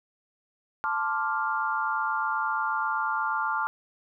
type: chord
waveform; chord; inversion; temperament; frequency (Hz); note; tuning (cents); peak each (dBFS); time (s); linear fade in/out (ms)
sine; D minor seventh; second; equal; 880 / 1046.5 / 1174.7 / 1396.9; A5 / C6 / D6 / F6; 0 / 0 / 0 / 0; -30 / -34 / -31 / -29; 0.84-3.67; 0
effects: none